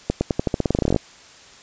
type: accelerating click train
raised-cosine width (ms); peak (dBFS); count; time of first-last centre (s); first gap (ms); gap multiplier
2; -5; 18; 0.1-0.962; 110; 0.89
effects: white hiss -46 dBFS RMS until 1.62 s + resampled to 16000 Hz